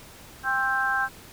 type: harmonic tone with a mistuned harmonic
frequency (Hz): 264.6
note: C4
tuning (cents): +20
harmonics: 3 / 4 / 5 / 6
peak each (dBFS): -29 / -31 / -31 / -24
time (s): 0.43-1.09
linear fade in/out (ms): 50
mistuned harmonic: 6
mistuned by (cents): -17
effects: pink hiss -47 dBFS RMS until 1.32 s